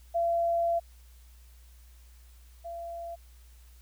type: tone pair in turn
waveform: sine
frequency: 680 / 680 Hz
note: F5 / F5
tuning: -46 / -46 cents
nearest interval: unison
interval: 0 cents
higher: neither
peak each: -24 / -36 dBFS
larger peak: first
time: 0.14-0.8 / 2.64-3.16 s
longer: first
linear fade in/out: 20 ms
effects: added 60 Hz sine -51 dBFS peak until 3.81 s + white hiss -63 dBFS RMS until 3.81 s